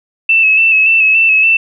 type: tone with vibrato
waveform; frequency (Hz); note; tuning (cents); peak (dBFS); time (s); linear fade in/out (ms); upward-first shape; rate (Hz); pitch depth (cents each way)
sine; 2623; E7; -9; -6; 0.29-1.57; 5; square; 3.5; 29
effects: none